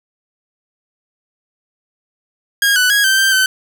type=tone with pitch steps; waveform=sawtooth; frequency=1631 / 1492 / 1651 / 1555 / 1569 / 1529 Hz; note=G#6 / F#6 / G#6 / G6 / G6 / G6; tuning=-32 / +14 / -11 / -14 / +1 / -44 cents; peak=-7 dBFS; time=2.62-3.46 s; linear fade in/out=2 ms; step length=140 ms; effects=none